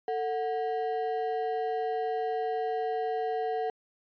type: ring-modulated tone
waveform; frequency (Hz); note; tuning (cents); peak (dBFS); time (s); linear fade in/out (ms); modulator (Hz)
triangle; 591; D5; +11; -23; 0.08-3.7; 2; 145
effects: resampled to 11025 Hz